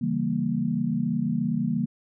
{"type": "chord", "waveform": "sine", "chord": "C# diminished seventh", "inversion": "none", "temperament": "equal", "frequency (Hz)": [138.59, 164.81, 196, 233.1], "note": ["C#3", "E3", "G3", "Bb3"], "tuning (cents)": [0, 0, 0, 0], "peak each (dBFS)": [-32, -29, -29, -26], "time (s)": [0.01, 1.86], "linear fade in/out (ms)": 10, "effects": []}